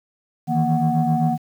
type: tone cluster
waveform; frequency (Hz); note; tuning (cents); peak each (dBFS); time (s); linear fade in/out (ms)
sine; 155.2 / 162.9 / 235.4 / 741; D#3 / E3 / A#3 / F#5; -4 / -20 / +17 / +2; -21; 0.47-1.38; 50
effects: tanh soft clip ceiling -9 dBFS + 8-bit